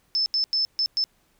sine tone bursts at uneven times, 5260 Hz, E8, 5 cents flat, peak -20 dBFS, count 5, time 0.15-0.26 / 0.34-0.44 / 0.53-0.65 / 0.79-0.86 / 0.97-1.04 s, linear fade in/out 0 ms, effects pink hiss -65 dBFS RMS until 1.39 s

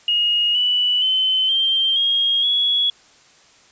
sine tone with pitch steps, 2869 / 2962 / 3057 / 3156 / 3258 / 3363 Hz, F7 / F#7 / G7 / G7 / G#7 / G#7, +46 / +1 / -44 / +11 / -34 / +21 cents, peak -15 dBFS, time 0.08-2.9 s, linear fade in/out 2 ms, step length 470 ms, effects white hiss -51 dBFS RMS until 3.71 s + resampled to 16000 Hz

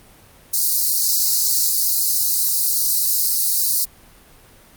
white high-pass noise, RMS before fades -18 dBFS, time 0.53-3.85 s, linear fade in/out 10 ms, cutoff 4100 Hz, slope 96 dB/octave, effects pink hiss -48 dBFS RMS until 4.76 s + Opus 32 kbps

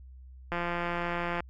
click train, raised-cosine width 0.5 ms, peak -17 dBFS, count 154, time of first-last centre 0.52-1.404 s, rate 173 Hz, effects added 64 Hz sine -46 dBFS peak until 1.49 s + AAC 64 kbps

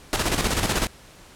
pink noise with tremolo, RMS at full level -21 dBFS, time 0.13-0.87 s, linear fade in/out 0 ms, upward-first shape square, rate 16 Hz, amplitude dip 55%, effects pink hiss -48 dBFS RMS until 1.35 s + low-pass 11000 Hz 12 dB/octave

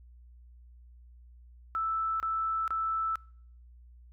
sine tone bursts, 1318.5 Hz, E6, in tune, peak -28 dBFS, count 3, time 1.75-3.156 s, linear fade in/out 0 ms, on 450 ms, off 28 ms, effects noise-tail reverb RT60 0.6 s tail -26 dB re dry + added 60 Hz sine -51 dBFS peak until 4.12 s

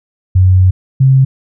sine tone pair in turn, 92.7 / 133.24 Hz, F#2 / C3, +4 / +32 cents, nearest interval tritone, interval 628 cents, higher second, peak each -4 dBFS, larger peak neither, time 0.35-0.71 / 1-1.25 s, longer first, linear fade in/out 10 ms, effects none

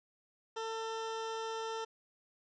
20% pulse tone, 448.1 Hz, A4, 32 cents sharp, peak -32 dBFS, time 0.56-1.85 s, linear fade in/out 10 ms, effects resampled to 16000 Hz + 11-bit

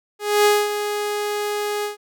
sawtooth tone with ADSR envelope, 415.3 Hz, G#4, in tune, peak -8 dBFS, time 0.19-1.97 s, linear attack 260 ms, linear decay 230 ms, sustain -10 dB, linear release 130 ms, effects none

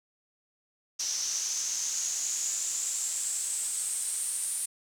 pink noise with band-pass filter sweep, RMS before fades -32 dBFS, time 0.99-4.66 s, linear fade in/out 10 ms, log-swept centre 5800 to 9200 Hz, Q 7.4, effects none

